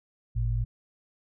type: tone pair together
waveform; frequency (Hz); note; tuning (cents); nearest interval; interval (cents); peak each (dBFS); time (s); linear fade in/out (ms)
sine; 51.13 / 114.1; G#1 / A#2; -26 / -37; octave + major second; 1389; -27; 0.35-0.65; 20
effects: none